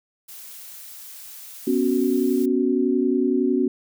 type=noise; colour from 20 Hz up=blue; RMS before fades=-40 dBFS; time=0.28-2.46 s; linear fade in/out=10 ms
type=chord; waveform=sine; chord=B suspended second; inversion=none; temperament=just; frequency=246.9 / 277.8 / 370.4 Hz; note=B3 / C#4 / F#4; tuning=0 / +4 / +2 cents; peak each=-22 dBFS; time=1.67-3.68 s; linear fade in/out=5 ms
effects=none